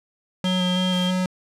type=tone with vibrato; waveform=square; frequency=182.7 Hz; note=F#3; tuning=22 cents flat; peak=-21 dBFS; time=0.44-1.26 s; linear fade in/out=2 ms; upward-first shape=square; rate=3.1 Hz; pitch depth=13 cents each way
type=tone; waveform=sine; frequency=3194 Hz; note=G7; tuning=32 cents sharp; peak=-26 dBFS; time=0.45-1.11 s; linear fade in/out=10 ms
type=noise; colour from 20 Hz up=white; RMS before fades=-40 dBFS; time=0.92-1.08 s; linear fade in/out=10 ms
effects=low-pass 9000 Hz 12 dB/octave